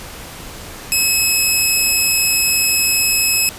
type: tone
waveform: 10% pulse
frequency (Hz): 2576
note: E7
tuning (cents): -41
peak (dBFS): -4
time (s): 0.92-3.49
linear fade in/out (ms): 0
effects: pink hiss -33 dBFS RMS until 3.58 s + resampled to 32000 Hz